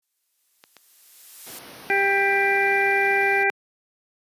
blue noise with exponential growth, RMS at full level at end -36 dBFS, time 0.02-1.59 s, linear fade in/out 5 ms, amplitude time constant 340 ms
clicks, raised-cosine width 0.2 ms, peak -27 dBFS, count 2, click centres 0.639 / 0.767 s
pink band-stop noise, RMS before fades -41 dBFS, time 1.46-3.44 s, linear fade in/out 10 ms, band 6100 to 8900 Hz, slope 96 dB/octave
harmonic tone, 395.5 Hz, G4, 15 cents sharp, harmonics 1 / 2 / 4 / 5 / 6, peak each -24 / -24 / -24 / -24 / -24 dBFS, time 1.9-3.5 s, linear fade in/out 0 ms
effects high-pass 200 Hz 12 dB/octave + resampled to 32000 Hz

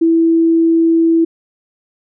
sine tone, 329.6 Hz, E4, in tune, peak -8 dBFS, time 0.01-1.25 s, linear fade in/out 10 ms, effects none

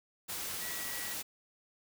sine tone in noise, 1933 Hz, B6, 38 cents flat, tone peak -45 dBFS, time 0.6-1.15 s, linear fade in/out 20 ms, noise white, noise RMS -39 dBFS, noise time 0.28-1.23 s, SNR -9 dB, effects none

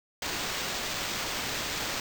violet noise with sample-and-hold, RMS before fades -33 dBFS, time 0.22-2 s, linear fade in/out 2 ms, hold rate 11025 Hz, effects none

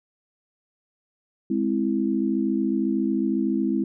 sine chord, Ab augmented, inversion none, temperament equal, 207.7 / 261.6 / 329.6 Hz, Ab3 / C4 / E4, 0 / 0 / 0 cents, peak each -25 dBFS, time 1.5-3.84 s, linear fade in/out 5 ms, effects none

